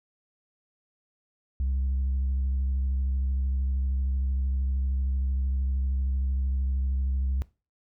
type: tone with vibrato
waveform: sine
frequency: 66.2 Hz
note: C2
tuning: 21 cents sharp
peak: -22 dBFS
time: 1.6-7.42 s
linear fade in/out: 0 ms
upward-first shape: sine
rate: 13 Hz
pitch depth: 31 cents each way
effects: noise-tail reverb RT60 0.3 s tail -21 dB re dry + tanh soft clip ceiling -22 dBFS